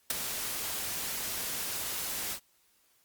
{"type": "noise with ADSR envelope", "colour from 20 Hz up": "white", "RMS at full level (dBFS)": -26, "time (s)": [0.1, 2.4], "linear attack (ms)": 4, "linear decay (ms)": 15, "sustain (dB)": -9, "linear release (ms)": 78, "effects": ["white hiss -68 dBFS RMS until 3.04 s", "Opus 48 kbps"]}